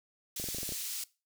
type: high-pass noise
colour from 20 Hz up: pink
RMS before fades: -38 dBFS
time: 0.36-1.04 s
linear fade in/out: 5 ms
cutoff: 4700 Hz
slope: 12 dB/octave
type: clicks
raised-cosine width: 2 ms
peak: -29 dBFS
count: 8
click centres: 0.399 / 0.441 / 0.487 / 0.547 / 0.585 / 0.631 / 0.691 / 0.722 s
effects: noise-tail reverb RT60 0.3 s tail -21 dB re dry